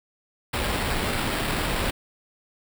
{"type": "noise with sample-and-hold", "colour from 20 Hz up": "pink", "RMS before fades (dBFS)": -26, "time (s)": [0.53, 1.91], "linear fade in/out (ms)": 10, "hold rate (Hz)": 6300, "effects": []}